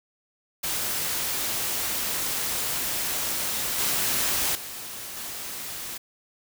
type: noise with level steps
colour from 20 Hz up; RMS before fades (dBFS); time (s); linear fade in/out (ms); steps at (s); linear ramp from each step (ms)
white; -28 / -25 / -37 / -35; 0.63-5.98; 10; 3.78 / 4.55 / 5.17; 2
effects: none